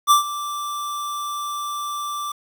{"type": "tone with ADSR envelope", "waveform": "square", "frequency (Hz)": 1173, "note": "D6", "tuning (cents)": -2, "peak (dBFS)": -10, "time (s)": [0.07, 2.32], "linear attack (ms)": 39, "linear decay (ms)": 120, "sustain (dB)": -16, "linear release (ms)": 5, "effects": ["8-bit"]}